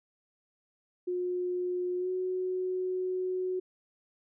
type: tone with pitch glide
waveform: sine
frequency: 359.7 to 369 Hz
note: F#4 to F#4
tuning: -49 to -5 cents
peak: -29 dBFS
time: 1.07-3.6 s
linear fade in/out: 10 ms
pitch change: +44 cents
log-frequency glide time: 1.98-2.09 s
effects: none